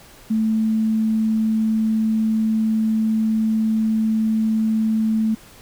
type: tone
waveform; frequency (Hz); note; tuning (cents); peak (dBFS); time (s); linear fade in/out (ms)
sine; 220; A3; 0; -16; 0.3-5.35; 10
effects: pink hiss -46 dBFS RMS until 5.61 s